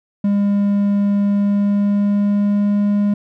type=tone with pitch glide; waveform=triangle; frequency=202.1 to 204.6 Hz; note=G#3 to G#3; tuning=-47 to -26 cents; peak=-11 dBFS; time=0.24-3.14 s; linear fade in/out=5 ms; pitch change=+21 cents; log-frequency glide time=1.27-2.81 s; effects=none